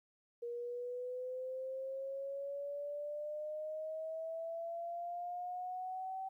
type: exponential sweep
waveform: sine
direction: up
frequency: 472.6 to 769 Hz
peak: -39 dBFS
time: 0.42-6.29 s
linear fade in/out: 10 ms
effects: 13-bit